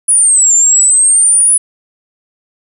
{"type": "exponential two-way sweep", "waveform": "sine", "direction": "down then up", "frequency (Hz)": [10000, 7190, 10000], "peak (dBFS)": -5, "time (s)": [0.08, 1.58], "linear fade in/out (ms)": 10, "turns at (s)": 0.54, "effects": ["7-bit"]}